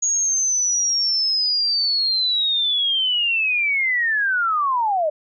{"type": "linear sweep", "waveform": "sine", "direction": "down", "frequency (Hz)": [6700, 587.3], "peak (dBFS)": -17, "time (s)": [0.02, 5.1], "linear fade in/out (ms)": 10, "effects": []}